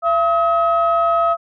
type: tone pair together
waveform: sine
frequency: 676 / 1276.1 Hz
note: E5 / D#6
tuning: +43 / +43 cents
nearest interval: major seventh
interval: 1100 cents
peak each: -15 dBFS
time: 0.02-1.37 s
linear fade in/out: 50 ms
effects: tanh soft clip ceiling -7 dBFS